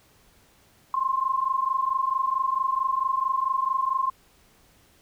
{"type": "tone pair together", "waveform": "sine", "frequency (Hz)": [1046.5, 1071], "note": ["C6", "C6"], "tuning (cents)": [0, 40], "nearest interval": "unison", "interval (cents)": 40, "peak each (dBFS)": -25, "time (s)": [0.94, 4.1], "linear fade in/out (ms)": 2, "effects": ["pink hiss -59 dBFS RMS until 5.01 s"]}